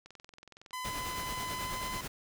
click train, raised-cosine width 0.2 ms, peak -34 dBFS, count 15, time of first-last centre 0.06-0.708 s, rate 21.6 Hz
sawtooth tone with pitch glide, 1011 to 1017.4 Hz, B5 to C6, +40 to -49 cents, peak -33 dBFS, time 0.73-2.01 s, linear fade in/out 2 ms, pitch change +11 cents, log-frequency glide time 1.61-1.73 s
pink noise with tremolo, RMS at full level -39 dBFS, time 0.84-2.08 s, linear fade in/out 10 ms, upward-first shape sine, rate 9.2 Hz, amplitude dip 50%
effects none

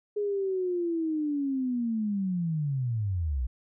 sine linear sweep, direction down, 418.3 to 57 Hz, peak -26 dBFS, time 0.16-3.47 s, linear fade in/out 10 ms, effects none

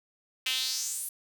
sawtooth tone with high-pass filter sweep, 258.7 Hz, C4, 19 cents flat, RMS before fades -32 dBFS, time 0.46-1.09 s, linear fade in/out 5 ms, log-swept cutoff 2700 to 11000 Hz, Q 3.4, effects none

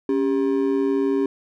triangle ring-modulated tone, 337.3 Hz, E4, 40 cents sharp, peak -13 dBFS, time 0.09-1.26 s, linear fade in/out 2 ms, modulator 59.4 Hz, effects none

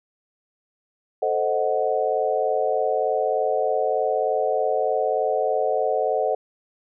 sine chord, A diminished seventh, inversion none, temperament equal, 440 / 523.3 / 622.3 / 740 Hz, A4 / C5 / Eb5 / Gb5, 0 / 0 / 0 / 0 cents, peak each -25 dBFS, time 1.22-6.35 s, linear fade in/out 5 ms, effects none

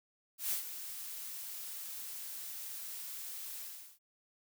blue noise with ADSR envelope, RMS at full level -33 dBFS, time 0.38-3.99 s, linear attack 130 ms, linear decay 110 ms, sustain -11 dB, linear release 390 ms, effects none

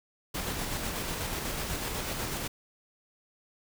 pink noise with tremolo, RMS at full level -33 dBFS, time 0.34-2.48 s, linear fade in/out 10 ms, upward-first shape square, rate 8.1 Hz, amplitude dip 25%, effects none

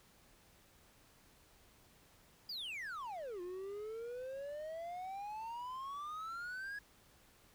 triangle exponential two-way sweep, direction down then up, 5000 to 349.1 to 1679 Hz, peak -40 dBFS, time 2.49-6.79 s, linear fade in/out 5 ms, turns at 3.41 s, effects pink hiss -66 dBFS RMS until 7.54 s

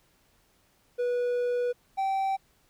triangle tone pair in turn, 488.3 / 775.1 Hz, B4 / G5, -20 / -20 cents, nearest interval minor sixth, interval 800 cents, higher second, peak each -23 dBFS, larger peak neither, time 0.98-1.73 / 1.97-2.37 s, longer first, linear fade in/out 20 ms, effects pink hiss -66 dBFS RMS until 2.69 s

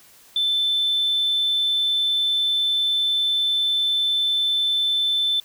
sine tone, 3530 Hz, A7, 5 cents sharp, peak -17 dBFS, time 0.36-5.4 s, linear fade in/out 2 ms, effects tanh soft clip ceiling -14 dBFS + white hiss -51 dBFS RMS until 5.44 s

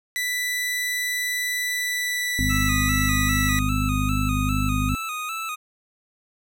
sawtooth tone with pitch glide, 1980 to 1956.1 Hz, B6 to B6, +4 to -17 cents, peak -20 dBFS, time 0.16-3.59 s, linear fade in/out 0 ms, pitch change -21 cents, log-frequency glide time 1.6-3.45 s
harmonic tone, 51 Hz, G#1, 31 cents flat, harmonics 1 / 2 / 3 / 4 / 5, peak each -25 / -26 / -30 / -32 / -26 dBFS, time 2.39-4.95 s, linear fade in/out 0 ms
25% pulse tone with vibrato, 1279 Hz, D#6, 47 cents sharp, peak -24 dBFS, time 2.49-5.56 s, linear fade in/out 20 ms, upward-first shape square, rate 2.5 Hz, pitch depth 51 cents each way
effects none

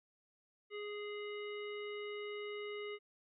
harmonic tone, 415.3 Hz, G#4, in tune, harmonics 1 / 3 / 5 / 7 / 9, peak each -42 / -53 / -49 / -53 / -61 dBFS, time 0.7-2.99 s, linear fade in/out 50 ms, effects none

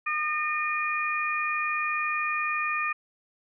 harmonic tone, 609 Hz, D#5, 37 cents flat, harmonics 2 / 3 / 4, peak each -29 / -32 / -29 dBFS, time 0.06-2.93 s, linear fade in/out 10 ms, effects none

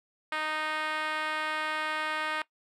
5% pulse tone with band-pass filter, 309.5 Hz, D#4, 9 cents flat, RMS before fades -32 dBFS, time 0.32-2.42 s, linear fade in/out 2 ms, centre 1300 Hz, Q 0.92, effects noise-tail reverb RT60 0.1 s tail -20 dB re dry

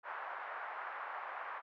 pink band-pass noise, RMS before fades -44 dBFS, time 0.03-1.62 s, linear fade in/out 50 ms, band 760 to 1700 Hz, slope 24 dB/octave, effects none

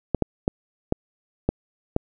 clicks, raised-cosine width 2 ms, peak -6 dBFS, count 6, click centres 0.147 / 0.223 / 0.479 / 0.924 / 1.49 / 1.964 s, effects none

